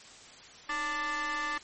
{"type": "ring-modulated tone", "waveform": "35% pulse", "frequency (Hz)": 290, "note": "D4", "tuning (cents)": -22, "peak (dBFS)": -26, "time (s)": [0.69, 1.58], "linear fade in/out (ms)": 5, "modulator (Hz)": 1470, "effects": ["white hiss -51 dBFS RMS until 1.63 s", "MP3 32 kbps"]}